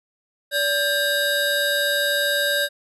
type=tone cluster; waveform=square; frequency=575 / 1592 / 3768 Hz; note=D5 / G6 / A#7; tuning=-37 / +26 / +18 cents; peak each=-25 / -23 / -25 dBFS; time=0.51-2.69 s; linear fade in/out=50 ms; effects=resampled to 32000 Hz